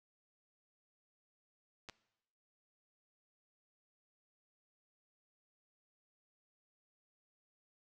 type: clicks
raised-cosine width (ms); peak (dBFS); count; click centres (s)
0.2; -30; 2; 1.888 / 1.897
effects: noise-tail reverb RT60 0.9 s tail -19 dB re dry